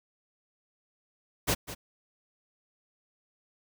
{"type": "noise with echo", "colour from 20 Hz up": "pink", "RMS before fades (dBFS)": -26, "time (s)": [1.47, 1.55], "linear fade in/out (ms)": 20, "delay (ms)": 200, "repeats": 1, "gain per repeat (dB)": -13, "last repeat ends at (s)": 1.75, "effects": []}